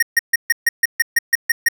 square tone bursts, 1864.7 Hz, A#6, in tune, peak -11 dBFS, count 11, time 0-1.686 s, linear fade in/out 5 ms, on 26 ms, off 140 ms, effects none

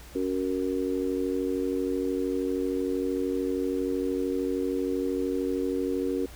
harmonic tone, 93 Hz, F#2, 9 cents sharp, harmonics 3 / 4 / 5, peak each -29 / -30 / -31 dBFS, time 0.15-6.26 s, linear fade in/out 5 ms, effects added 60 Hz sine -46 dBFS peak until 6.35 s + pink hiss -49 dBFS RMS until 6.35 s

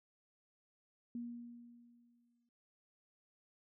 sine tone with exponential decay, 238 Hz, A#3, 36 cents sharp, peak -39 dBFS, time 1.15-2.49 s, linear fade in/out 2 ms, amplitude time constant 290 ms, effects none

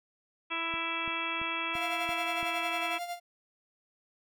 harmonic tone, 331.4 Hz, E4, 9 cents sharp, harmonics 1 / 2 / 3 / 4 / 5 / 6 / 7 / 8 / 10, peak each -43 / -46 / -39 / -38 / -47 / -43 / -38 / -36 / -40 dBFS, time 0.5-2.99 s, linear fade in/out 20 ms
click train, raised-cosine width 3 ms, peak -33 dBFS, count 6, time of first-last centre 0.74-2.429 s, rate 2.96 Hz
45% pulse tone with tremolo, 698.5 Hz, F5, in tune, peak -33 dBFS, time 1.73-3.2 s, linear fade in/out 50 ms, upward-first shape sine, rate 11 Hz, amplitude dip 60%
effects none

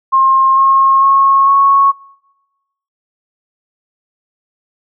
sine tone with pitch steps, 1066 / 1078.4 / 1090.9 / 1103.6 Hz, C6 / C#6 / C#6 / C#6, +32 / -48 / -28 / -8 cents, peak -6 dBFS, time 0.12-1.92 s, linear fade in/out 20 ms, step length 450 ms, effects noise-tail reverb RT60 1.0 s tail -24 dB re dry

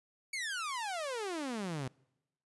sawtooth exponential sweep, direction down, 2271 to 123.47 Hz, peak -32 dBFS, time 0.33-1.88 s, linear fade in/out 5 ms, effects noise-tail reverb RT60 0.9 s tail -26 dB re dry + resampled to 24000 Hz

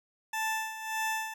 20% pulse tone with tremolo, 880 Hz, A5, in tune, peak -24 dBFS, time 0.33-1.34 s, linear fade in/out 5 ms, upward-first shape sine, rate 1.7 Hz, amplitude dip 70%, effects none

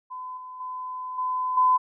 sine tone with level steps, 1014 Hz, B5, 45 cents sharp, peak -33 / -37 / -31 / -24 / -16 dBFS, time 0.1-1.78 s, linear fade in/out 20 ms, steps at 0.37 / 0.6 / 1.18 / 1.57 s, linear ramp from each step 5 ms, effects none

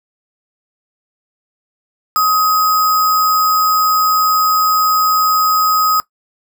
sine tone with sample-and-hold, 1259 Hz, D#6, 20 cents sharp, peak -10 dBFS, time 2.16-6 s, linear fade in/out 0 ms, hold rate 6300 Hz, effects noise-tail reverb RT60 0.1 s tail -18 dB re dry

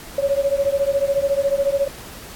sine beating tone pair, 551 / 565 Hz, C#5 / C#5, -11 / +33 cents, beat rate 14 Hz, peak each -19 / -20 dBFS, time 0.18-1.88 s, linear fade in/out 5 ms, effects pink hiss -38 dBFS RMS until 2.35 s + AAC 64 kbps

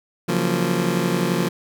25% pulse chord, Gb major seventh, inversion second, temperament just, 138.75 / 173.43 / 185 / 231.2 Hz, Db3 / F3 / Gb3 / Bb3, +2 / -12 / 0 / -14 cents, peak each -24 / -18 / -22 / -22 dBFS, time 0.28-1.49 s, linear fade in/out 10 ms, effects none

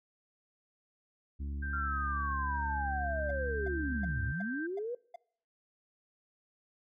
harmonic tone, 71.1 Hz, C#2, 45 cents sharp, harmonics 1 / 2 / 3 / 4 / 5, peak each -35 / -51 / -48 / -51 / -61 dBFS, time 1.39-4.33 s, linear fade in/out 20 ms
sine tone with vibrato, 1568 Hz, G6, in tune, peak -38 dBFS, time 1.62-4.67 s, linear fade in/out 10 ms, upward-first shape square, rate 13 Hz, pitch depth 8 cents each way
sine linear two-way sweep, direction down then up, 1396.9 to 90.9 to 501 Hz, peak -34 dBFS, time 1.73-4.95 s, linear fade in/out 5 ms, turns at 4.23 s
triangle tone bursts, 694 Hz, F5, 11 cents flat, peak -39 dBFS, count 6, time 3.29-5.16 s, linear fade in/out 5 ms, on 20 ms, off 350 ms
effects noise-tail reverb RT60 0.7 s tail -25 dB re dry

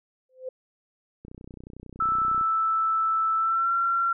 sine tone with exponential growth, 515 Hz, C5, 28 cents flat, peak -28 dBFS, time 0.29-0.49 s, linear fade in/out 5 ms, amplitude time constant 42 ms
click train, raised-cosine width 3 ms, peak -29 dBFS, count 37, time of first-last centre 1.25-2.411 s, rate 31 Hz
sine tone with pitch glide, 1318.5 to 1365.8 Hz, E6 to F6, 0 to -39 cents, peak -21 dBFS, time 2-4.13 s, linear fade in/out 5 ms, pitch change +61 cents, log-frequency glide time 3.37-3.73 s
effects none

